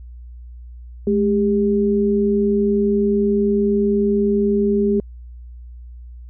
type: tone pair together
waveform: sine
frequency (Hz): 212 / 400.6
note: G#3 / G4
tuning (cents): +36 / +38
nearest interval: major seventh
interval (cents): 1102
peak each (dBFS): -17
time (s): 1.07-5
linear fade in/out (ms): 2
effects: added 60 Hz sine -34 dBFS peak until 6.29 s